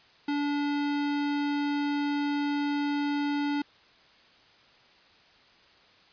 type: tone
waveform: square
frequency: 288.9 Hz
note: D4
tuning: 28 cents flat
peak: -27 dBFS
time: 0.28-3.62 s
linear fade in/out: 5 ms
effects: white hiss -58 dBFS RMS until 6.12 s + resampled to 11025 Hz